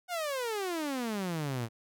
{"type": "exponential sweep", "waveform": "sawtooth", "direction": "down", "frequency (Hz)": [738, 110], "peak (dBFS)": -28, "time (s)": [0.08, 1.69], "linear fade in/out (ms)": 50, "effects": []}